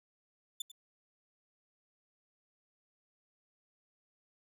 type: tone with echo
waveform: sawtooth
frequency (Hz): 3520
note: A7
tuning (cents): 0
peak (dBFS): -32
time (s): 0.6-0.62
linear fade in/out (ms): 5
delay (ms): 97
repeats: 1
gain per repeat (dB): -14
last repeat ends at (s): 0.717
effects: none